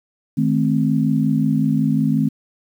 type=chord; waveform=sine; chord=A diminished; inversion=second; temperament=equal with one note detuned; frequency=155.56 / 216 / 261.6 Hz; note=Eb3 / A3 / C4; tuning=0 / -32 / 0 cents; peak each=-19 dBFS; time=0.37-2.29 s; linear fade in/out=10 ms; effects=8-bit